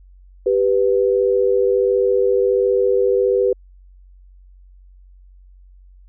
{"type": "tone pair together", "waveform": "sine", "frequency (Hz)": [392, 493.4], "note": ["G4", "B4"], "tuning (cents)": [0, -2], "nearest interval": "major third", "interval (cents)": 398, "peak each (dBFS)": -16, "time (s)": [0.46, 3.53], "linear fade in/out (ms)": 5, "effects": ["added 46 Hz sine -43 dBFS peak until 6.08 s"]}